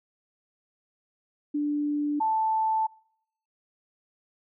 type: tone pair in turn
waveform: sine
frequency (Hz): 293.7 / 880.1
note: D4 / A5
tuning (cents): 0 / 0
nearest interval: octave + perfect fifth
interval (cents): 1900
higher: second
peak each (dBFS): -24 / -22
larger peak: second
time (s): 1.54-2.2 / 2.2-2.87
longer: second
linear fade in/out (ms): 10
effects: noise-tail reverb RT60 0.7 s tail -26 dB re dry

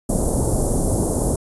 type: band-stop noise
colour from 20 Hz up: pink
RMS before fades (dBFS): -19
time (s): 0.09-1.36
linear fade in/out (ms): 5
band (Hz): 700 to 9100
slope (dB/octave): 24
effects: resampled to 24000 Hz

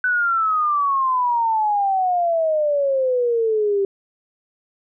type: exponential sweep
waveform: sine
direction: down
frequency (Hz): 1508 to 390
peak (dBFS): -16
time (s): 0.04-3.85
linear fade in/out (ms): 2
effects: none

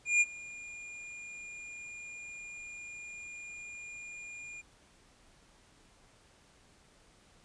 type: tone with ADSR envelope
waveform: square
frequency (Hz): 2418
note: D7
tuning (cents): +50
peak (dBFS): -22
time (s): 0.05-4.62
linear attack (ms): 160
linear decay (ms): 36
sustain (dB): -22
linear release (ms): 20
effects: pink hiss -63 dBFS RMS until 7.44 s + resampled to 22050 Hz

